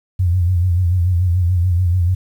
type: tone with vibrato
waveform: sine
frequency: 89.1 Hz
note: F2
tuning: 35 cents sharp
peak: -12 dBFS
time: 0.19-2.15 s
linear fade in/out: 10 ms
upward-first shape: sine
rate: 6.9 Hz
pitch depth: 80 cents each way
effects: 8-bit